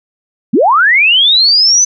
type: linear sweep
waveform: sine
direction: up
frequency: 173.1 to 6140 Hz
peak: -5 dBFS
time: 0.53-1.85 s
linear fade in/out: 10 ms
effects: none